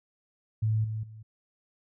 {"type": "tone with level steps", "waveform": "sine", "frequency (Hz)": 109.3, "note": "A2", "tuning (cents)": -11, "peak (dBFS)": [-23, -30, -43], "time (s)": [0.62, 1.23], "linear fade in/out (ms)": 10, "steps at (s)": [0.84, 1.03], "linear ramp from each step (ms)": 5, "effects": []}